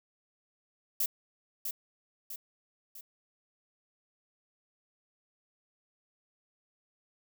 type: noise with echo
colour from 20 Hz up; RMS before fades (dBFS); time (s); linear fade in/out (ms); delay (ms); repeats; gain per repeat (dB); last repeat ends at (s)
violet; -29; 1-1.06; 5; 650; 3; -6; 3.01
effects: none